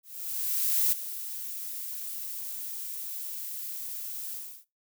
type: noise with ADSR envelope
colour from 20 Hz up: violet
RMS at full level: -24 dBFS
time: 0.03-4.65 s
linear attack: 890 ms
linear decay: 15 ms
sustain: -13 dB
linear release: 320 ms
effects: noise-tail reverb RT60 0.2 s tail -17 dB re dry